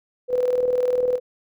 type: tone with tremolo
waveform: sine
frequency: 498.7 Hz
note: B4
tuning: 17 cents sharp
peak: -16 dBFS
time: 0.28-1.2 s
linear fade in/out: 50 ms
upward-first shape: square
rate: 20 Hz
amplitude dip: 50%
effects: none